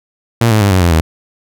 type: tone with pitch steps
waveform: sawtooth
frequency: 116.54 / 108.11 / 100.29 / 93.03 / 86.3 / 80.06 Hz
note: A#2 / A2 / G2 / F#2 / F2 / D#2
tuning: 0 / -30 / +40 / +10 / -20 / +50 cents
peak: -4 dBFS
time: 0.41-1.01 s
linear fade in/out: 5 ms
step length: 100 ms
effects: none